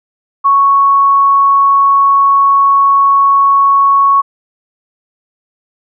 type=tone; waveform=sine; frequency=1108.7 Hz; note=C#6; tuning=in tune; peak=-5 dBFS; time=0.44-4.22 s; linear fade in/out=20 ms; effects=none